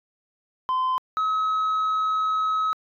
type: tone pair in turn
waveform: sine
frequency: 1029 / 1280.5 Hz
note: C6 / D#6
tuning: -29 / +49 cents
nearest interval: major third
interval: 378 cents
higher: second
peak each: -18 dBFS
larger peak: neither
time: 0.69-0.98 / 1.17-2.73 s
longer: second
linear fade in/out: 0 ms
effects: tanh soft clip ceiling -20 dBFS